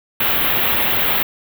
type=band-stop noise; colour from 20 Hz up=white; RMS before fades=-17 dBFS; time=0.2-1.23 s; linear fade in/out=5 ms; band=3600 to 13000 Hz; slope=48 dB/octave; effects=none